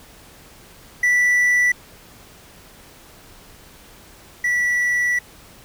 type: tone pair in turn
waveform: triangle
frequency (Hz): 1966 / 1953.5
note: B6 / B6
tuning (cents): -8 / -19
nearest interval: unison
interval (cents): 11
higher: first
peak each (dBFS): -12 / -15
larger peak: first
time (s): 1.03-1.72 / 4.44-5.19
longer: second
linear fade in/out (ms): 5
effects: pink hiss -46 dBFS RMS until 5.64 s